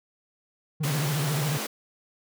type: tone with vibrato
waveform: triangle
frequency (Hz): 146.83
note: D3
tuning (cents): 0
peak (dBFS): -23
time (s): 0.8-1.58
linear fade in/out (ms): 10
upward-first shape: triangle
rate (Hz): 14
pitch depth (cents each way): 160
type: high-pass noise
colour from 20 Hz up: pink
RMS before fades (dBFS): -32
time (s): 0.83-1.67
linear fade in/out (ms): 10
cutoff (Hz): 210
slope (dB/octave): 96
effects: none